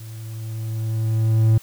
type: tone with level ramp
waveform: triangle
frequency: 111.1 Hz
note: A2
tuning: 17 cents sharp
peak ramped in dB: -32 to -9 dBFS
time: 0-1.58 s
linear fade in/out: 5 ms
effects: white hiss -47 dBFS RMS until 1.62 s